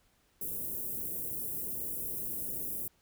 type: band-stop noise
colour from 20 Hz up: white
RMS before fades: -37 dBFS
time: 0.41-2.88 s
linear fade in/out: 5 ms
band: 470 to 11000 Hz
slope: 24 dB/octave
effects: pink hiss -70 dBFS RMS until 3.01 s